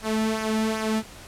sawtooth tone with flanger, 219.3 Hz, A3, 6 cents flat, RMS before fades -25 dBFS, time 0.02-1.03 s, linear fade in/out 50 ms, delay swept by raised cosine 0.24 to 1.94 ms, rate 2.6 Hz, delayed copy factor -0.6, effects pink hiss -44 dBFS RMS until 1.27 s + low-pass 11000 Hz 12 dB/octave

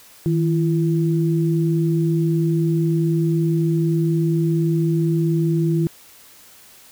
sine tone pair together, 159.37 / 337.7 Hz, D#3 / E4, +42 / +42 cents, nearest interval octave + minor second, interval 1300 cents, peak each -17 / -21 dBFS, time 0.26-5.87 s, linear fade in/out 0 ms, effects white hiss -47 dBFS RMS until 6.91 s

